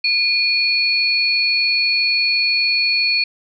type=tone pair together; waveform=sine; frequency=2438 / 4383 Hz; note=D#7 / C#8; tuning=-36 / -20 cents; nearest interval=minor seventh; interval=1016 cents; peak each=-17 dBFS; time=0.04-3.24 s; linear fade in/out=5 ms; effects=none